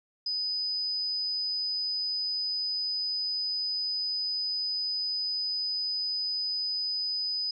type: tone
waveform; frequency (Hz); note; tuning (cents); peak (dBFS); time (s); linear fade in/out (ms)
sine; 4996; D#8; +6; -28; 0.26-7.51; 5
effects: none